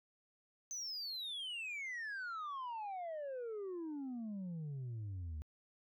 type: exponential sweep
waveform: sine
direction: down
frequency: 6240 to 73.42 Hz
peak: -38 dBFS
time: 0.71-5.42 s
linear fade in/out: 0 ms
effects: tanh soft clip ceiling -40 dBFS